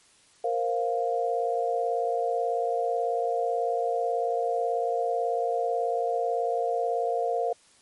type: chord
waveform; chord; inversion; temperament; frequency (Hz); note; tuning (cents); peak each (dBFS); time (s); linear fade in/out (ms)
sine; Bb suspended second; none; just; 466.2 / 524.4 / 699.2; Bb4 / C5 / F5; 0 / +4 / +2; -28 / -31 / -27; 0.44-7.53; 5
effects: white hiss -59 dBFS RMS until 7.81 s + MP3 48 kbps